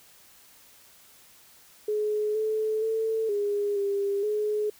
sine tone with pitch steps, 423.3 / 434.4 / 444.4 / 409.2 / 400.2 / 422.3 Hz, G#4 / A4 / A4 / G#4 / G4 / G#4, +33 / -22 / +17 / -26 / +36 / +29 cents, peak -24 dBFS, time 1.88-4.7 s, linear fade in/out 5 ms, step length 470 ms, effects white hiss -55 dBFS RMS until 4.79 s

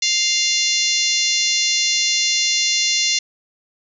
harmonic tone with a mistuned harmonic, 698.5 Hz, F5, in tune, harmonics 3 / 4 / 5 / 6 / 7 / 8 / 9 / 10, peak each -25 / -24 / -24 / -22 / -26 / -23 / -24 / -28 dBFS, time 0.02-3.19 s, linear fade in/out 5 ms, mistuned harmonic 9, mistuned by -17 cents, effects none

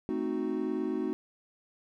triangle chord, A diminished seventh, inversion none, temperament equal, 220 / 261.6 / 311.1 / 370 Hz, A3 / C4 / Eb4 / Gb4, 0 / 0 / 0 / 0 cents, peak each -35 / -33 / -32 / -32 dBFS, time 0.09-1.13 s, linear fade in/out 0 ms, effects none

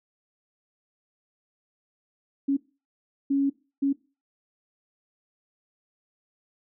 sine tone bursts at uneven times, 277.2 Hz, C#4, in tune, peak -20 dBFS, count 3, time 2.48-2.57 / 3.3-3.5 / 3.82-3.93 s, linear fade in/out 10 ms, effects noise-tail reverb RT60 0.3 s tail -19 dB re dry

